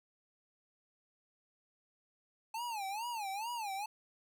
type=tone with vibrato; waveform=square; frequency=863 Hz; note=A5; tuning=34 cents flat; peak=-38 dBFS; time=2.54-3.86 s; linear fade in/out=5 ms; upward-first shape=sine; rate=2.3 Hz; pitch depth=200 cents each way; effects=none